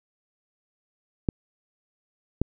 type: clicks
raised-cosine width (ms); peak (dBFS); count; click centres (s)
3; -9; 2; 1.288 / 2.416
effects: none